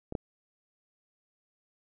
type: clicks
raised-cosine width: 2 ms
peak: -23 / -17 dBFS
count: 2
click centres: 0.124 / 0.152 s
effects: none